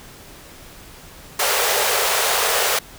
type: high-pass noise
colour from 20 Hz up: pink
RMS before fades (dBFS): -19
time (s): 1.39-2.79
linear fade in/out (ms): 5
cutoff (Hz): 400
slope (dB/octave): 96
effects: pink hiss -42 dBFS RMS until 2.98 s